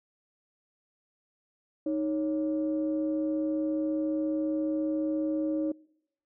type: tone pair together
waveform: sine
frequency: 311.1 / 554.4 Hz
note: D#4 / C#5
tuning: 0 / 0 cents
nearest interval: minor seventh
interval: 1000 cents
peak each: -27 / -33 dBFS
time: 1.86-5.72 s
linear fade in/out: 5 ms
effects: noise-tail reverb RT60 0.8 s tail -25 dB re dry + tanh soft clip ceiling -19 dBFS